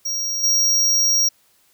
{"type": "tone with level steps", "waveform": "square", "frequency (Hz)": 5640, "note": "F8", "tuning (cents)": 16, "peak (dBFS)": [-22, -15], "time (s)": [0.05, 1.29], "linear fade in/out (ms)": 10, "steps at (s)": 0.43, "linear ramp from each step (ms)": 10, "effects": ["white hiss -59 dBFS RMS until 1.73 s"]}